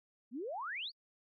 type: exponential sweep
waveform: sine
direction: up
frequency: 217.1 to 4812 Hz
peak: -38 dBFS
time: 0.31-0.92 s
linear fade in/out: 50 ms
effects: AAC 32 kbps